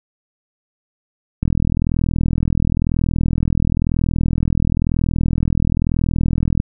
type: click train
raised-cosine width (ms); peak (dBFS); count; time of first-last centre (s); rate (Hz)
5; -5; 213; 1.43-6.601; 41
effects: none